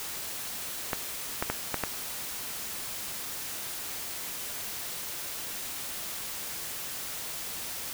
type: clicks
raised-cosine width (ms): 0.5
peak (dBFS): -12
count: 5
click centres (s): 0.932 / 1.425 / 1.5 / 1.743 / 1.837
effects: white hiss -37 dBFS RMS until 7.93 s